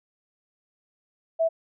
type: tone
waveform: sine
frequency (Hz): 655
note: E5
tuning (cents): -11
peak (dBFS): -19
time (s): 1.39-1.49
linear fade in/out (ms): 20
effects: none